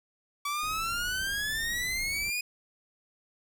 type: exponential sweep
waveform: sawtooth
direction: up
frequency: 1142 to 2489 Hz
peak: -26 dBFS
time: 0.45-2.41 s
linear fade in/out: 5 ms
type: noise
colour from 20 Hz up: brown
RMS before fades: -44 dBFS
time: 0.63-2.3 s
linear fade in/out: 0 ms
effects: none